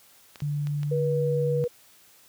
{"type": "clicks", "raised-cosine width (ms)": 0.2, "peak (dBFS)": -25, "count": 4, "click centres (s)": [0.358, 0.404, 0.671, 0.832]}
{"type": "tone with pitch glide", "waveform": "sine", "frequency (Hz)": [146.1, 145.17], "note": ["D3", "D3"], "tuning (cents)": [-9, -20], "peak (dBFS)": -25, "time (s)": [0.42, 1.64], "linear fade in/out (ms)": 0, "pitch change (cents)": -11, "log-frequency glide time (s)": [1, 1.45]}
{"type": "tone", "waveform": "sine", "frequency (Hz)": 483.3, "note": "B4", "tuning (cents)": -38, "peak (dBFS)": -24, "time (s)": [0.91, 1.68], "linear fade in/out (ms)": 10}
{"effects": ["white hiss -56 dBFS RMS until 2.28 s", "high-pass 60 Hz 12 dB/octave"]}